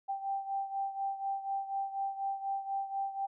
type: beating tone pair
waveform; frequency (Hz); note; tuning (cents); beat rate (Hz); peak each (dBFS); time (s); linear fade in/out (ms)
sine; 784 / 788.1; G5 / G5; 0 / +9; 4.1; -34 / -39; 0.08-3.27; 20
effects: none